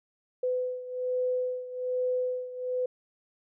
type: beating tone pair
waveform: sine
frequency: 503 / 504.2 Hz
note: B4 / B4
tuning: +32 / +36 cents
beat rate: 1.2 Hz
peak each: -29 / -33 dBFS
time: 0.43-2.86 s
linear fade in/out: 5 ms
effects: none